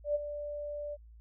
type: tone with ADSR envelope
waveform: sine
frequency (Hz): 587.3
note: D5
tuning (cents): 0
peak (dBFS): -25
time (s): 0.04-0.97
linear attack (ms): 110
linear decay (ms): 24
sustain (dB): -11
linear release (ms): 37
effects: added 56 Hz sine -51 dBFS peak until 1.2 s